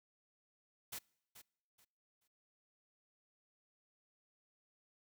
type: noise with echo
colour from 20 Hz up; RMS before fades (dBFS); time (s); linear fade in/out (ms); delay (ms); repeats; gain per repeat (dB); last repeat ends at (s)
white; -45; 0.92-0.99; 10; 430; 3; -12; 2.28
effects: noise-tail reverb RT60 0.8 s tail -26 dB re dry